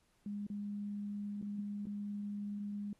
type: tone with dropouts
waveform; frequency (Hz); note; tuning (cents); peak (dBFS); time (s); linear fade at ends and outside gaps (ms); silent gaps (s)
sine; 204.7; G#3; -25; -38; 0.26-2.93; 2; 0.467-0.5 / 1.415-1.425 / 1.856-1.868
effects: pink hiss -75 dBFS RMS until 2.99 s + AAC 32 kbps